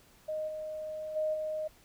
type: tone with level steps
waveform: sine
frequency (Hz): 620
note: D#5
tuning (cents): -6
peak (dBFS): -32 / -36 / -28 / -32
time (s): 0.28-1.68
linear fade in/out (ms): 10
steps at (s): 0.47 / 1.15 / 1.33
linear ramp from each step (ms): 20
effects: pink hiss -61 dBFS RMS until 1.84 s